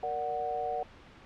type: chord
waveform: sine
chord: Bb augmented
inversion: none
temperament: equal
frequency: 466.2 / 587.3 / 740 Hz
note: Bb4 / D5 / F#5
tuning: 0 / 0 / 0 cents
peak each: -37 / -38 / -32 dBFS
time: 0.03-0.83 s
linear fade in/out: 2 ms
effects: pink hiss -53 dBFS RMS until 1.25 s + low-pass 3000 Hz 12 dB/octave